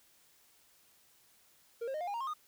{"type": "tone with pitch steps", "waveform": "triangle", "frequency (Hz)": [466.2, 535.5, 615.2, 706.6, 811.7, 932.4, 1071, 1230.3], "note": ["A#4", "C5", "D#5", "F5", "G#5", "A#5", "C6", "D#6"], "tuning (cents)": [0, 40, -20, 20, -40, 0, 40, -20], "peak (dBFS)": -33, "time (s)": [1.81, 2.338], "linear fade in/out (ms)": 10, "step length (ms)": 66, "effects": ["white hiss -66 dBFS RMS until 2.47 s"]}